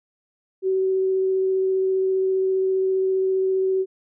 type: tone with vibrato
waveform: sine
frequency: 379.3 Hz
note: F#4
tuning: 43 cents sharp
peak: -18 dBFS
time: 0.62-3.86 s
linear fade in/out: 50 ms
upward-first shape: triangle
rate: 15 Hz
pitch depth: 9 cents each way
effects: none